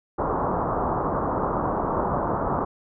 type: low-pass noise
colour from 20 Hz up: white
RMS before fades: -25 dBFS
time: 0.18-2.65 s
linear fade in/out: 10 ms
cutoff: 1200 Hz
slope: 48 dB/octave
effects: none